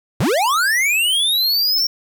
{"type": "linear sweep", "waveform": "square", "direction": "up", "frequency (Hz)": [83.1, 5550], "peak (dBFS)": -15, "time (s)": [0.2, 1.87], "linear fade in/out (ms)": 5, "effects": ["8-bit"]}